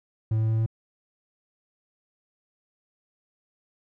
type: tone with pitch steps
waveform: triangle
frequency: 110 / 110.64 / 111.28 / 111.92 Hz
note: A2 / A2 / A2 / A2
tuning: 0 / +10 / +20 / +30 cents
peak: -19 dBFS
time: 0.31-0.662 s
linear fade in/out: 5 ms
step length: 88 ms
effects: none